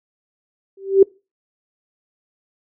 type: tone with exponential growth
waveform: sine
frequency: 389.1 Hz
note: G4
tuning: 13 cents flat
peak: -3 dBFS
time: 0.77-1.03 s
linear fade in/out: 5 ms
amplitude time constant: 55 ms
effects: noise-tail reverb RT60 0.3 s tail -25 dB re dry